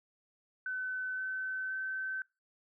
sine tone with pitch steps, 1514 / 1525.4 / 1536.9 Hz, F#6 / G6 / G6, +39 / -48 / -35 cents, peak -34 dBFS, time 0.66-2.22 s, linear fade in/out 2 ms, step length 520 ms, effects noise-tail reverb RT60 0.3 s tail -25 dB re dry

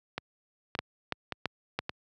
two click trains, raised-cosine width 0.3 ms, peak -13 / -16 dBFS, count 4 / 4, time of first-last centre 0.79-1.79 / 0.18-1.894 s, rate 3 / 1.75 Hz, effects high-pass 80 Hz 12 dB/octave

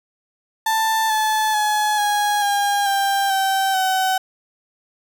35% pulse tone with pitch steps, 886 / 866.3 / 847 / 828.1 / 809.7 / 791.6 / 774 / 756.7 Hz, A5 / A5 / G#5 / G#5 / G#5 / G5 / G5 / F#5, +12 / -27 / +34 / -5 / -44 / +17 / -22 / +39 cents, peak -15 dBFS, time 0.66-4.18 s, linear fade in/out 5 ms, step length 440 ms, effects none

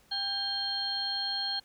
harmonic tone with a mistuned harmonic, 795 Hz, G5, 24 cents sharp, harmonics 1 / 2 / 4 / 5, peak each -40 / -41 / -37 / -31 dBFS, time 0.11-1.6 s, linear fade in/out 10 ms, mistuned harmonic 5, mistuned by +120 cents, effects pink hiss -63 dBFS RMS until 1.64 s

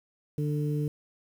harmonic tone, 148.4 Hz, D3, 18 cents sharp, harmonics 1 / 2 / 3, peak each -27 / -34 / -36 dBFS, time 0.38-0.88 s, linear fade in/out 2 ms, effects 9-bit

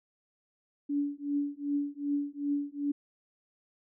sine tone with tremolo, 286.9 Hz, D4, 40 cents flat, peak -25 dBFS, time 0.89-2.92 s, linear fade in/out 10 ms, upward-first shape triangle, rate 2.6 Hz, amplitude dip 100%, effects none

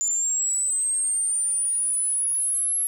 sine linear sweep, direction up, 7070 to 11250 Hz, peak -21 dBFS, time 0.01-2.87 s, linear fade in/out 0 ms, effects 8-bit

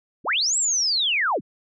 sine linear two-way sweep, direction up then down, 93.5 to 7840 to 93.5 Hz, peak -19 dBFS, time 0.24-1.41 s, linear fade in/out 50 ms, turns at 0.57 s, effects none

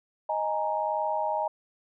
sine chord, D# suspended fourth, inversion none, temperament equal, 622.3 / 830.6 / 932.3 Hz, D#5 / G#5 / A#5, 0 / 0 / 0 cents, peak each -30 dBFS, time 0.29-1.48 s, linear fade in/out 5 ms, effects none

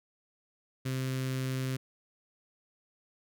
sawtooth tone with notch filter, 130.81 Hz, C3, in tune, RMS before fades -33 dBFS, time 0.85-1.77 s, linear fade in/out 10 ms, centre 800 Hz, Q 0.83, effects none

